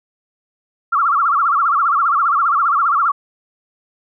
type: tone with vibrato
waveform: sine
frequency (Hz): 1244.5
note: D#6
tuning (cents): 0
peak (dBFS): -12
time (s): 0.92-3.12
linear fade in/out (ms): 10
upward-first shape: sine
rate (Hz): 15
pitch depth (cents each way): 200
effects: none